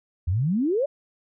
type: exponential sweep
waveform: sine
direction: up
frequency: 79.6 to 600 Hz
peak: -20 dBFS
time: 0.27-0.86 s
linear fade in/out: 10 ms
effects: none